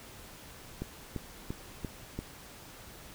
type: click train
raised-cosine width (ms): 3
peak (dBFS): -22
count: 5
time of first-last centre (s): 0.82-2.19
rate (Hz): 2.92
effects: pink hiss -50 dBFS RMS until 3.14 s